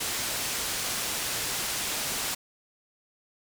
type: low-pass noise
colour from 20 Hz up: white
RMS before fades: -31 dBFS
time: 0-2.35 s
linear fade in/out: 10 ms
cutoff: 10000 Hz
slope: 12 dB/octave
effects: none